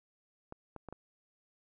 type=clicks; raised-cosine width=1 ms; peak=-30 dBFS; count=4; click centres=0.524 / 0.763 / 0.887 / 0.926 s; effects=none